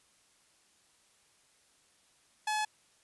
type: tone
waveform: sawtooth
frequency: 854 Hz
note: G#5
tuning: 48 cents sharp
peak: -26 dBFS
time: 2.47-2.65 s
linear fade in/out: 5 ms
effects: white hiss -67 dBFS RMS until 3.03 s + resampled to 24000 Hz